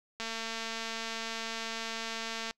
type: click train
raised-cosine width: 0.2 ms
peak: -20 dBFS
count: 523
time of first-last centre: 0.2-2.51 s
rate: 226 Hz
effects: noise-tail reverb RT60 0.1 s tail -26 dB re dry